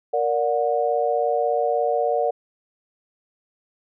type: chord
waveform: sine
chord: Bb augmented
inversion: none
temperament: just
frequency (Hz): 466.2 / 582.7 / 728.4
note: Bb4 / D5 / F#5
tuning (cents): 0 / -14 / -27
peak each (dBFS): -23 / -23 / -23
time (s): 0.13-2.31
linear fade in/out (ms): 10
effects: none